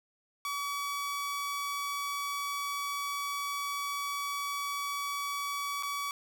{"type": "tone with dropouts", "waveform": "sawtooth", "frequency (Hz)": 1139, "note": "C#6", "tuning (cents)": 47, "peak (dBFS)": -29, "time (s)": [0.45, 6.11], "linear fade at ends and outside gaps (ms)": 1, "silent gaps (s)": [5.826, 5.832], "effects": []}